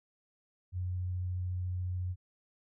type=tone with vibrato; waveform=sine; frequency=90.7 Hz; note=F#2; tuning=34 cents flat; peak=-32 dBFS; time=0.72-2.16 s; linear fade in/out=50 ms; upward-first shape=sine; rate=14 Hz; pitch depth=9 cents each way; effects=none